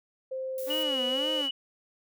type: tone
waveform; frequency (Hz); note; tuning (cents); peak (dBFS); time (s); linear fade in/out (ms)
sine; 523.3; C5; 0; -31; 0.31-1.42; 10
type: noise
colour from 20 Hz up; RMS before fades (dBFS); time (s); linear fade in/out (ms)
violet; -42; 0.58-0.83; 0
type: tone with vibrato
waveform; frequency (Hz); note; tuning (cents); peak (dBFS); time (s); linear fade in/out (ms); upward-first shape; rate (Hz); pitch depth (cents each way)
sawtooth; 277.2; C#4; 0; -30; 0.66-1.5; 50; sine; 1.9; 200
type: tone with pitch glide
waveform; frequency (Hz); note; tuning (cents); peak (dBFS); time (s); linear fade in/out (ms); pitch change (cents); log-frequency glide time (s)
sine; 2926 to 2946; F#7 to F#7; -20 to -8; -28; 0.7-1.51; 5; +12; 1.13-1.29
effects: none